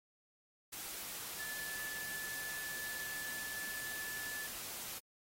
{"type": "tone in noise", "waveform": "sine", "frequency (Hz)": 1738, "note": "A6", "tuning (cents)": -22, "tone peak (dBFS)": -43, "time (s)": [1.39, 4.47], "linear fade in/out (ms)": 10, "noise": "white", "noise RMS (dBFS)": -45, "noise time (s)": [0.72, 4.99], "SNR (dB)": -1, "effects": ["AAC 48 kbps"]}